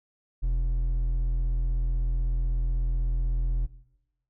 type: tone with hard clipping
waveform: triangle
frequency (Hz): 41.94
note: E1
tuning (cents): +31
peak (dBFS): -24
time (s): 0.42-3.67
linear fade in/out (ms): 20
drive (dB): 8
effects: noise-tail reverb RT60 1.0 s tail -18 dB re dry